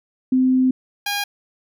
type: tone pair in turn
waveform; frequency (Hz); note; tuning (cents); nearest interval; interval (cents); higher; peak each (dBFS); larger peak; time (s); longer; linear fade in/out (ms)
sine / 10% pulse; 257.8 / 814; C4 / G#5; -26 / -35; octave + minor sixth; 1991; second; -13; neither; 0.32-0.71 / 1.06-1.24; first; 5
effects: none